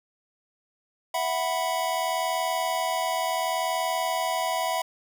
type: chord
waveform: square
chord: E suspended second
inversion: none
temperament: equal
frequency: 659.3 / 740 / 987.8 Hz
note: E5 / F#5 / B5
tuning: 0 / 0 / 0 cents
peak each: -30 dBFS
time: 1.14-4.82 s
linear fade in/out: 5 ms
effects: none